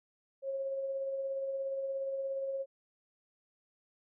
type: tone with tremolo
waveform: sine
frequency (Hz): 542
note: C#5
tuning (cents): -39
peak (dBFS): -32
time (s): 0.42-2.66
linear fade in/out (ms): 50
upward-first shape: sine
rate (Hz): 17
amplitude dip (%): 30
effects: none